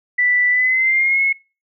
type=tone with pitch glide; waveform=sine; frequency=1975.5 to 2179 Hz; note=B6 to C#7; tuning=0 to -30 cents; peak=-13 dBFS; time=0.18-1.33 s; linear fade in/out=10 ms; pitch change=+170 cents; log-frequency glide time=0.5-1.21 s; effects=noise-tail reverb RT60 0.3 s tail -23 dB re dry